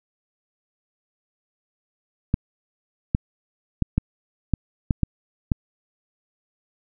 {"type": "clicks", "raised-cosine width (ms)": 5, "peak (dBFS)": -6, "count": 8, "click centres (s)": [2.341, 3.149, 3.823, 3.98, 4.537, 4.908, 5.033, 5.518], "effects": []}